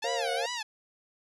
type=tone with vibrato; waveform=10% pulse; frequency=849 Hz; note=G#5; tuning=38 cents sharp; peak=-24 dBFS; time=0.02-0.63 s; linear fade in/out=10 ms; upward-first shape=sine; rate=2.5 Hz; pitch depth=260 cents each way
type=chord; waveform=triangle; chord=Bb minor; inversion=none; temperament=equal with one note detuned; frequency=466.2 / 541.4 / 698.5 Hz; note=Bb4 / Db5 / F5; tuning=0 / -41 / 0 cents; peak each=-33 / -32 / -31 dBFS; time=0.04-0.46 s; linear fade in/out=2 ms
effects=resampled to 24000 Hz